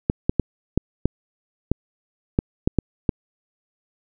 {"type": "clicks", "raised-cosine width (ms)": 3, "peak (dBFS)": -4, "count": 10, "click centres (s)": [0.099, 0.295, 0.397, 0.776, 1.056, 1.716, 2.389, 2.675, 2.787, 3.092], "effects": []}